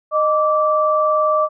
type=tone pair together; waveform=sine; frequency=617.1 / 1165 Hz; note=D#5 / D6; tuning=-14 / -14 cents; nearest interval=major seventh; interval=1100 cents; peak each=-16 dBFS; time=0.11-1.49 s; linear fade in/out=50 ms; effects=none